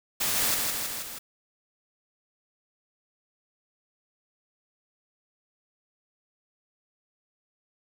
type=noise with echo; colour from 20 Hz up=white; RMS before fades=-27 dBFS; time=0.2-0.55 s; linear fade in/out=10 ms; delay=160 ms; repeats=4; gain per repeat=-3 dB; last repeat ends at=1.19 s; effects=none